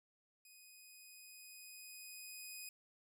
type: tone with level ramp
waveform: 10% pulse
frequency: 2498 Hz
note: D#7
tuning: 6 cents sharp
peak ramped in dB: -51 to -38 dBFS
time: 0.45-2.69 s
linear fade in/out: 2 ms
effects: none